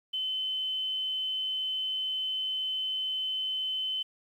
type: tone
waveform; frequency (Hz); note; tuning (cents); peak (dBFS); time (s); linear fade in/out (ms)
sine; 3051; G7; -48; -29; 0.13-4.03; 10
effects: 10-bit